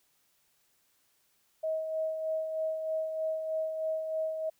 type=tone with tremolo; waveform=sine; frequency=635 Hz; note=D#5; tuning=35 cents sharp; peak=-28 dBFS; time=1.63-4.5 s; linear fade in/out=10 ms; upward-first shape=sine; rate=3.2 Hz; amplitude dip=45%; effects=white hiss -71 dBFS RMS until 4.59 s